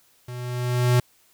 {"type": "tone with level ramp", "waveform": "square", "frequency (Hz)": 123.47, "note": "B2", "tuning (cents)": 0, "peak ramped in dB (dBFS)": [-34, -15], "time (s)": [0.28, 1], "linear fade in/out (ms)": 5, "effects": ["white hiss -60 dBFS RMS until 1.33 s"]}